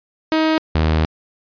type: tone pair in turn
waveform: sawtooth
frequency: 316.1 / 78.85 Hz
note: D#4 / D#2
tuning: +27 / +24 cents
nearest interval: 2 octaves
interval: 2403 cents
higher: first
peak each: -10 dBFS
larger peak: neither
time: 0.32-0.58 / 0.75-1.05 s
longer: second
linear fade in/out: 0 ms
effects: resampled to 11025 Hz